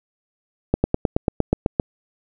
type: slowing click train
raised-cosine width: 2 ms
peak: -3 dBFS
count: 10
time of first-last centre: 0.74-1.798 s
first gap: 100 ms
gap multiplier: 1.04
effects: none